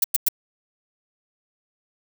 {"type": "noise bursts", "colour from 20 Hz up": "violet", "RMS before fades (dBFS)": -17, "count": 3, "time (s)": [0.02, 0.286], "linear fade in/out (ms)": 5, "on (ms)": 22, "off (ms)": 100, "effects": []}